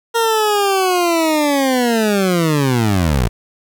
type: linear sweep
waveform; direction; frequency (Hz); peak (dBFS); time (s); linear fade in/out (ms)
20% pulse; down; 466.2 to 51.91; -8; 0.14-3.29; 20
effects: 8-bit